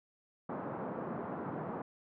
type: band-pass noise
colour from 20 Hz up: pink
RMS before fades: -40 dBFS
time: 0.49-1.82 s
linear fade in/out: 5 ms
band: 150 to 1200 Hz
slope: 24 dB/octave
effects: none